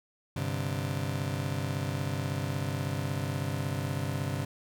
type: chord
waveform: 35% pulse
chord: G suspended fourth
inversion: none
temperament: just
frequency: 98 / 130.67 / 147 Hz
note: G2 / C3 / D3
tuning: 0 / -2 / +2 cents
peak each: -33 dBFS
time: 0.36-4.45 s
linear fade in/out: 5 ms
effects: none